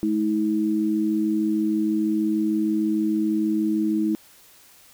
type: tone pair together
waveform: sine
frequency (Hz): 213.6 / 320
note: G#3 / D#4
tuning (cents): +49 / +49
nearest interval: perfect fifth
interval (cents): 700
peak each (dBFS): -24 / -21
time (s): 0.03-4.15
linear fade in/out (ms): 0
effects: white hiss -52 dBFS RMS until 4.93 s